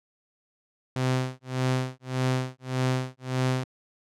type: tone with tremolo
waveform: sawtooth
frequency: 128.9 Hz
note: C3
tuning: 26 cents flat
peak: -18 dBFS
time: 0.96-3.64 s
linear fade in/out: 2 ms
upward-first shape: sine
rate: 1.7 Hz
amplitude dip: 100%
effects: low-pass 8000 Hz 12 dB/octave